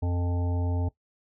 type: harmonic tone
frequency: 88 Hz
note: F2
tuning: 14 cents sharp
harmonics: 1 / 3 / 5 / 7 / 9 / 10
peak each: -25 / -35 / -39 / -42 / -44 / -45 dBFS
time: 0.02-0.89 s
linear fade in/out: 10 ms
effects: noise-tail reverb RT60 0.1 s tail -17 dB re dry